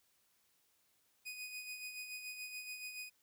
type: tone with tremolo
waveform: sawtooth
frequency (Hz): 2489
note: D#7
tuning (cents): 0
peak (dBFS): -39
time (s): 1.25-3.1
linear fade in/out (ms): 20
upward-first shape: sine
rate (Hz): 7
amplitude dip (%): 50
effects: white hiss -75 dBFS RMS until 3.22 s